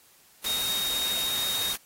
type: tone in noise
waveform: sine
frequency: 3729 Hz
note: A#7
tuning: in tune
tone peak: -27 dBFS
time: 0.46-1.73 s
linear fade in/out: 5 ms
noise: white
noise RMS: -32 dBFS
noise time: 0.44-1.76 s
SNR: +2 dB
effects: white hiss -58 dBFS RMS until 1.85 s + AAC 48 kbps